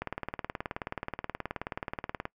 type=click train; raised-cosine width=0.5 ms; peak=-18 dBFS; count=43; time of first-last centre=0.02-2.254 s; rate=18.8 Hz; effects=noise-tail reverb RT60 0.1 s tail -22 dB re dry